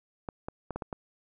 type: clicks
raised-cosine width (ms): 1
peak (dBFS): -21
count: 6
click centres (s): 0.288 / 0.485 / 0.707 / 0.76 / 0.822 / 0.928
effects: none